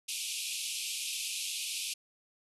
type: band-pass noise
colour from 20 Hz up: pink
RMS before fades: -37 dBFS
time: 0.08-1.94 s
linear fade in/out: 10 ms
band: 2400 to 12000 Hz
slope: 96 dB/octave
effects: none